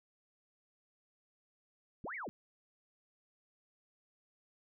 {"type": "linear two-way sweep", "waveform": "sine", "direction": "up then down", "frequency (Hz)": [98, 2300, 127.5], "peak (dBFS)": -40, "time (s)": [2.04, 2.29], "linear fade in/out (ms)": 0, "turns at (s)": 2.15, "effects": []}